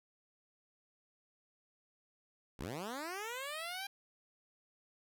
10% pulse linear sweep, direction up, 51.91 to 803 Hz, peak -32 dBFS, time 2.59-3.87 s, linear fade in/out 5 ms, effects none

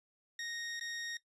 20% pulse tone with dropouts, 1864.7 Hz, A#6, in tune, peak -34 dBFS, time 0.39-1.17 s, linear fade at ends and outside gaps 2 ms, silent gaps 0.796-0.81 s, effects noise-tail reverb RT60 0.1 s tail -17 dB re dry + resampled to 24000 Hz

